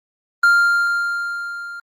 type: tone with level ramp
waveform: triangle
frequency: 1396.9 Hz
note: F6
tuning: in tune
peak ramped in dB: -7 to -28 dBFS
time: 0.43-1.8 s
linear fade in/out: 5 ms
effects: Opus 24 kbps